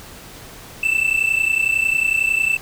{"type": "tone pair together", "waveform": "triangle", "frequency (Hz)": [2637, 2668], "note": ["E7", "E7"], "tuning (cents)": [0, 20], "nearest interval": "unison", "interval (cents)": 20, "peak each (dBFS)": -17, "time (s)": [0.83, 2.57], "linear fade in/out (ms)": 5, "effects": ["pink hiss -39 dBFS RMS until 2.61 s"]}